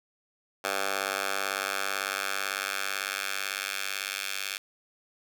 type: tone with high-pass filter sweep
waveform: 10% pulse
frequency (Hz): 98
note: G2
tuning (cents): 0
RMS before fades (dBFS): -32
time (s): 0.64-4.58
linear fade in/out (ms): 5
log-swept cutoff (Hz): 830 to 2400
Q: 1.1
effects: none